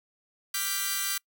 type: chord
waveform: 5% pulse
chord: G dominant seventh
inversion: second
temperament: equal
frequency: 1174.7 / 1396.9 / 1568 / 1975.5 Hz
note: D6 / F6 / G6 / B6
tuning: 0 / 0 / 0 / 0 cents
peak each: -23 / -24 / -21 / -22 dBFS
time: 0.54-1.18 s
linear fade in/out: 5 ms
effects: noise-tail reverb RT60 0.1 s tail -26 dB re dry